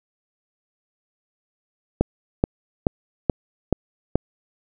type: click train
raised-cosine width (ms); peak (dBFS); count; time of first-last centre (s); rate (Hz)
2; -3; 6; 2.01-4.156; 2.33
effects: none